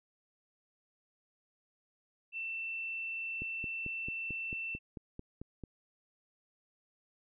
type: tone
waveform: sine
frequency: 2679 Hz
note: E7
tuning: 27 cents sharp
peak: -36 dBFS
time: 2.32-4.79 s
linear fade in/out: 50 ms
type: click train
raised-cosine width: 3 ms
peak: -30 dBFS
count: 11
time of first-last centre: 3.42-5.637 s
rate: 4.51 Hz
effects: none